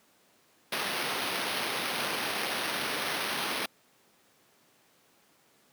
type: noise with sample-and-hold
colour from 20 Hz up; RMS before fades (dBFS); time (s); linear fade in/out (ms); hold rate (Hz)
violet; -32; 0.72-3.66; 5; 7350
effects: pink hiss -64 dBFS RMS until 5.72 s + high-pass 200 Hz 12 dB/octave